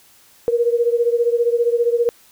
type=beating tone pair; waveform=sine; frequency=468.7 / 483.7 Hz; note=A#4 / B4; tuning=+9 / -36 cents; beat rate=15 Hz; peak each=-16 / -19 dBFS; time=0.48-2.09 s; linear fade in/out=0 ms; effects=white hiss -51 dBFS RMS until 2.31 s